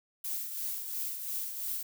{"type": "noise with tremolo", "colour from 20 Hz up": "violet", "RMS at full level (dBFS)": -34, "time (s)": [0.24, 1.83], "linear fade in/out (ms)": 5, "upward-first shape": "triangle", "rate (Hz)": 2.9, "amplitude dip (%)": 55, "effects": []}